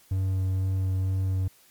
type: tone with vibrato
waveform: triangle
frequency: 94.5 Hz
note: F#2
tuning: 37 cents sharp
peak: -21 dBFS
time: 0.11-1.48 s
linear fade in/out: 5 ms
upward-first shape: sine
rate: 2.1 Hz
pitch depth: 10 cents each way
effects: white hiss -58 dBFS RMS until 1.7 s + MP3 96 kbps